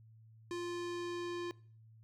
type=tone with low-pass filter sweep; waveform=square; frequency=348.8 Hz; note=F4; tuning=2 cents flat; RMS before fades=-40 dBFS; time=0.51-1.51 s; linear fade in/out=0 ms; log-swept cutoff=7200 to 4700 Hz; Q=0.95; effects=noise-tail reverb RT60 0.5 s tail -21 dB re dry + added 111 Hz sine -57 dBFS peak until 2.03 s